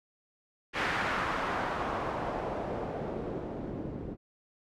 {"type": "noise with low-pass filter sweep", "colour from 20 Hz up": "white", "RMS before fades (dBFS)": -34, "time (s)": [0.73, 4.17], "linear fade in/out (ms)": 50, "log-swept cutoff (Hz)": [1900, 290], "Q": 1.3, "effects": []}